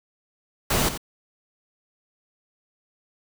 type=noise with echo; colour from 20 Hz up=pink; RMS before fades=-22 dBFS; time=0.7-0.89 s; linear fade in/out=5 ms; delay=87 ms; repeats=1; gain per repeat=-10 dB; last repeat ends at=0.977 s; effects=none